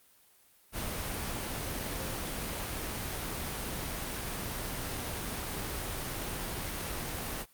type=tone in noise; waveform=sine; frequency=526 Hz; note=C5; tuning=9 cents sharp; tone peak=-45 dBFS; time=1.96-2.18 s; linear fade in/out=50 ms; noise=pink; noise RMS=-36 dBFS; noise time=0.72-7.46 s; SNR=-12 dB; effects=white hiss -63 dBFS RMS until 7.53 s + Opus 32 kbps